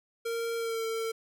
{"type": "tone with pitch glide", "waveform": "square", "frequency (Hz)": [461.9, 450.8], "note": ["A#4", "A4"], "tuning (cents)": [-16, 42], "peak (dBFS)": -31, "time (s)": [0.25, 1.12], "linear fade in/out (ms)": 10, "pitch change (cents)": -42, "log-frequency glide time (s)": [0.57, 0.81], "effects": []}